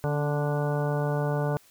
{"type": "harmonic tone with a mistuned harmonic", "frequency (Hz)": 146.83, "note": "D3", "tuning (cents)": 0, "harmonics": [1, 2, 3, 4, 5, 6, 7, 8, 10], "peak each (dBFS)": [-26, -37, -32, -32, -38, -37, -43, -42, -40], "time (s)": [0.04, 1.57], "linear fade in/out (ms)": 0, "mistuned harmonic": 2, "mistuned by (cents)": -42, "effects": ["white hiss -58 dBFS RMS until 1.7 s"]}